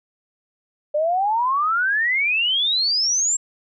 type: exponential sweep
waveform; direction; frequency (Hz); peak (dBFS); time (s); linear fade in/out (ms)
sine; up; 583 to 7580; -17; 0.94-3.37; 10
effects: none